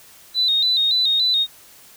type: tone with vibrato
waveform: sine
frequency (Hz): 3853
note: B7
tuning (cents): -44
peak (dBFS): -15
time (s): 0.34-1.47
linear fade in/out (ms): 50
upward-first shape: square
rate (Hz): 3.5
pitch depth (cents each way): 61
effects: white hiss -47 dBFS RMS until 1.96 s